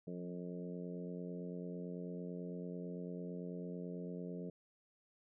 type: harmonic tone with a mistuned harmonic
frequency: 89 Hz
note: F2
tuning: 33 cents sharp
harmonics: 2 / 3 / 4 / 5 / 6 / 7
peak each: -44 / -50 / -52 / -49 / -55 / -56 dBFS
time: 0.07-4.5 s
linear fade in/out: 5 ms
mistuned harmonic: 2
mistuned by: -26 cents
effects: none